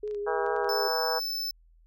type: tone with vibrato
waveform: sine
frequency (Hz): 415.3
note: G#4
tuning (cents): 0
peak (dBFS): -30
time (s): 0.03-0.88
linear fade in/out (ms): 5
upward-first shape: sine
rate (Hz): 4.4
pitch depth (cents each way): 30
type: clicks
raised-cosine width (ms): 0.2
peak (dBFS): -36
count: 7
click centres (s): 0.077 / 0.111 / 0.147 / 0.464 / 0.564 / 0.645 / 0.691
type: harmonic tone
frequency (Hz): 160.9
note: E3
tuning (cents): -42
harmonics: 3 / 4 / 5 / 6 / 7 / 8 / 9 / 10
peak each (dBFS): -31 / -35 / -33 / -35 / -39 / -38 / -41 / -38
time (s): 0.26-1.2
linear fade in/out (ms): 20
type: tone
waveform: square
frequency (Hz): 5274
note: E8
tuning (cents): 0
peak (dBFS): -30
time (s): 0.69-1.51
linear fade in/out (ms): 2
effects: added 41 Hz sine -56 dBFS peak until 1.86 s